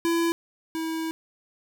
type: tone pair in turn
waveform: square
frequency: 335.7 / 323.4 Hz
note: E4 / E4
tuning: +32 / -33 cents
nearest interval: minor second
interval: 65 cents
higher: first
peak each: -22 / -28 dBFS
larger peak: first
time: 0.05-0.32 / 0.75-1.11 s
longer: second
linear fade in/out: 0 ms
effects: none